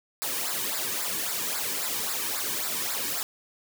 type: noise with flanger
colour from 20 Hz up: white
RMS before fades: -30 dBFS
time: 0.22-3.23 s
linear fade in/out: 0 ms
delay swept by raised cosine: 0.32 to 1.52 ms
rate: 3.7 Hz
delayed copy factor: -0.8
effects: none